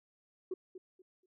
sine tone with echo, 370.3 Hz, F#4, 1 cent sharp, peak -33 dBFS, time 0.51-0.54 s, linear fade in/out 5 ms, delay 240 ms, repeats 3, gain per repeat -12 dB, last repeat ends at 1.26 s, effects tanh soft clip ceiling -30 dBFS

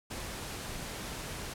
pink noise, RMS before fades -40 dBFS, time 0.1-1.54 s, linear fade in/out 10 ms, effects low-pass 12000 Hz 12 dB/octave

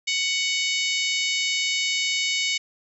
harmonic tone with a mistuned harmonic, 743 Hz, F#5, 7 cents sharp, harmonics 3 / 4 / 5 / 6 / 7 / 8 / 9 / 10, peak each -26 / -28 / -30 / -32 / -33 / -34 / -35 / -36 dBFS, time 0.07-2.58 s, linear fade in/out 10 ms, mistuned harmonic 8, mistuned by +17 cents, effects none

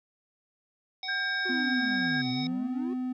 harmonic tone, 753 Hz, F#5, 30 cents sharp, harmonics 1 / 3 / 5 / 7, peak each -41 / -41 / -37 / -39 dBFS, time 1.03-2.47 s, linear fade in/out 2 ms
sine tone with pitch glide, 1600 to 1618.6 Hz, G6 to G#6, +35 to -45 cents, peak -28 dBFS, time 1.08-2.22 s, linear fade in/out 10 ms, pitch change +20 cents, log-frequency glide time 1.53-2.02 s
triangle exponential two-way sweep, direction down then up, 379.1 to 123.47 to 379.1 Hz, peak -33 dBFS, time 1.45-2.94 s, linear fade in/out 10 ms, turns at 2.31 s
triangle tone, 253.9 Hz, B3, 48 cents sharp, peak -27 dBFS, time 1.49-3.13 s, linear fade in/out 10 ms
effects none

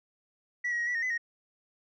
sine tone with pitch steps, 1949 / 1902 / 1889 / 1954 / 1850 / 2013 / 1870 Hz, B6 / A#6 / A#6 / B6 / A#6 / B6 / A#6, -23 / +34 / +22 / -19 / -14 / +33 / +5 cents, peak -26 dBFS, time 0.64-1.179 s, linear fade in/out 10 ms, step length 77 ms, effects tanh soft clip ceiling -26 dBFS

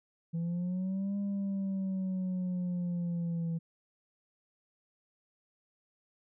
sine linear two-way sweep, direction up then down, 164.81 to 201.4 to 164.8 Hz, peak -28 dBFS, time 0.33-3.59 s, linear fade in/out 20 ms, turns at 1.17 s, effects tanh soft clip ceiling -30 dBFS

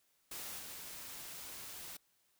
white noise with level steps, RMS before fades -45 / -48 dBFS, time 0.31-1.97 s, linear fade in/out 5 ms, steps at 0.58 s, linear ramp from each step 20 ms, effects white hiss -75 dBFS RMS until 2.39 s

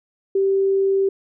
sine tone, 389.4 Hz, G4, 12 cents flat, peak -15 dBFS, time 0.35-1.09 s, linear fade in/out 5 ms, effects none

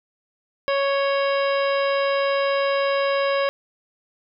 harmonic tone with a mistuned harmonic, 554.4 Hz, C#5, in tune, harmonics 1 / 2 / 3 / 4 / 5 / 6 / 7 / 9, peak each -20 / -26 / -30 / -32 / -34 / -36 / -37 / -39 dBFS, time 0.68-3.49 s, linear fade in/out 0 ms, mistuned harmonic 6, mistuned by -77 cents, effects none

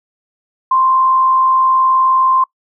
sine tone with frequency modulation, 1046.5 Hz, C6, in tune, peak -9 dBFS, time 0.71-2.44 s, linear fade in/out 5 ms, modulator 60.9 Hz, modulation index 0.24, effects noise-tail reverb RT60 0.1 s tail -23 dB re dry

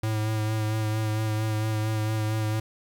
square tone with vibrato, 108.6 Hz, A2, 22 cents flat, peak -25 dBFS, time 0.03-2.6 s, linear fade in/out 5 ms, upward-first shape sine, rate 4.4 Hz, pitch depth 22 cents each way, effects 10-bit

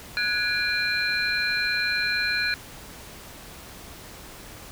sine tone cluster, 1468 / 1669 / 2397 / 4124 Hz, F#6 / G#6 / D7 / C8, -14 / +8 / +35 / -26 cents, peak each -28 dBFS, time 0.17-2.54 s, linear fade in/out 0 ms, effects pink hiss -43 dBFS RMS until 4.71 s

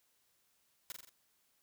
white noise with echo, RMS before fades -43 dBFS, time 0.9-0.92 s, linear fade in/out 0 ms, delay 43 ms, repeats 4, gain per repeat -4 dB, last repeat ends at 1.092 s, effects white hiss -75 dBFS RMS until 1.62 s

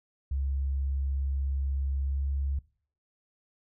sine tone with pitch glide, 68.3 to 69.09 Hz, C#2 to C#2, -25 to -5 cents, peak -27 dBFS, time 0.31-2.59 s, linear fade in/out 5 ms, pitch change +20 cents, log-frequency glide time 2.07-2.22 s, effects noise-tail reverb RT60 0.5 s tail -21 dB re dry

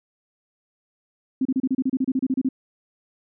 sine tone bursts, 261.6 Hz, C4, in tune, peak -18 dBFS, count 15, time 1.41-2.489 s, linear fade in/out 5 ms, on 43 ms, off 31 ms, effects none

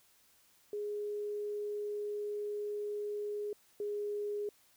sine tone pair in turn, 415.3 / 413.5 Hz, G#4 / G#4, 0 / -8 cents, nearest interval unison, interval 8 cents, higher first, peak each -35 / -34 dBFS, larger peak second, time 0.73-3.53 / 3.8-4.49 s, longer first, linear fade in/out 2 ms, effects white hiss -67 dBFS RMS until 4.76 s

